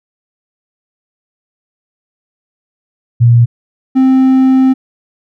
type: tone pair in turn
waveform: sine / triangle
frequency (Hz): 118.6 / 262.1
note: A#2 / C4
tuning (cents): +30 / +3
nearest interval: octave + major second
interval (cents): 1373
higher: second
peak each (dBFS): -3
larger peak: neither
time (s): 3.2-3.46 / 3.95-4.74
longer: second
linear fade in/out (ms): 20
effects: none